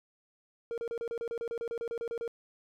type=tone bursts; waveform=triangle; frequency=465.3 Hz; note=A#4; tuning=3 cents flat; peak=-31 dBFS; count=16; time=0.71-2.278 s; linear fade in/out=0 ms; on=68 ms; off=32 ms; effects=none